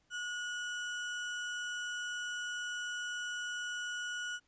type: tone with sample-and-hold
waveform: sine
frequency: 1449 Hz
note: F#6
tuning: 37 cents flat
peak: -36 dBFS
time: 0.1-4.4 s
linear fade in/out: 50 ms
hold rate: 4410 Hz
effects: pink hiss -74 dBFS RMS until 4.47 s + resampled to 16000 Hz